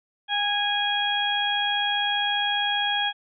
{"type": "harmonic tone with a mistuned harmonic", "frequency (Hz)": 825, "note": "G#5", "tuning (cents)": -12, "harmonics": [1, 2, 3, 4], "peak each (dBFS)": [-27, -28, -33, -25], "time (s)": [0.28, 3.13], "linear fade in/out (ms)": 50, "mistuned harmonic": 1, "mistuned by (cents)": -18, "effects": []}